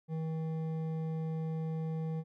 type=tone with hard clipping; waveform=sine; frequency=160.1 Hz; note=D#3; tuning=50 cents sharp; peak=-35 dBFS; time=0.08-2.24 s; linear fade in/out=50 ms; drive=9 dB; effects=none